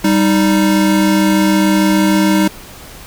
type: tone pair together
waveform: square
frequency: 195.98 / 311.1 Hz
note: G3 / D#4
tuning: 0 / 0 cents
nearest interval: minor sixth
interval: 800 cents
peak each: -13 dBFS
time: 0.04-2.48 s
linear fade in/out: 5 ms
effects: pink hiss -35 dBFS RMS until 3.06 s